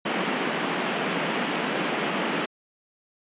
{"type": "band-pass noise", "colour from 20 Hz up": "pink", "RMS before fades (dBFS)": -27, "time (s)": [0.05, 2.46], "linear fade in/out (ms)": 10, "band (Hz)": [170, 3300], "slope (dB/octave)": 48, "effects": ["resampled to 8000 Hz"]}